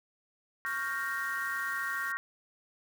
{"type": "chord", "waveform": "sine", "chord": "G half-diminished seventh", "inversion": "second", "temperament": "equal", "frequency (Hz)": [1108.7, 1396.9, 1568, 1864.7], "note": ["Db6", "F6", "G6", "Bb6"], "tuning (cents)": [0, 0, 0, 0], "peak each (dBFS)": [-39, -38, -37, -35], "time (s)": [0.65, 2.17], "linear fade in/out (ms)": 0}
{"type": "noise", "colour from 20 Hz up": "white", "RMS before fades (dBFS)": -49, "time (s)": [0.66, 2.12], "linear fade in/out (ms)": 2}
{"effects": []}